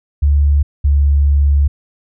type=tone pair in turn; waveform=sine; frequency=72 / 71.26 Hz; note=D2 / C#2; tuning=-34 / +48 cents; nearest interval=unison; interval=18 cents; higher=first; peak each=-8 dBFS; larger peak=neither; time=0.22-0.63 / 0.84-1.68 s; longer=second; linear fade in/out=10 ms; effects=none